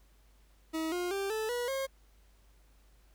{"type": "tone with pitch steps", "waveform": "40% pulse", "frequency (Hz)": [320, 355.1, 394, 437.1, 485, 538.2], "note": ["D#4", "F4", "G4", "A4", "B4", "C5"], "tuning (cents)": [49, 29, 9, -11, -31, 49], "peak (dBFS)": -31, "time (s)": [0.73, 1.87], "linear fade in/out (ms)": 20, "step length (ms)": 190, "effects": ["added 50 Hz sine -60 dBFS peak until 3.14 s", "pink hiss -69 dBFS RMS until 3.14 s"]}